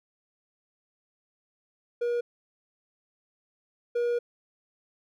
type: tone pair in turn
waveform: triangle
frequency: 478.1 / 478.1 Hz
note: A#4 / A#4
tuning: +44 / +44 cents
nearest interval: unison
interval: 0 cents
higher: neither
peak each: -23 / -22 dBFS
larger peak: second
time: 2.01-2.21 / 3.95-4.19 s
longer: second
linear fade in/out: 10 ms
effects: none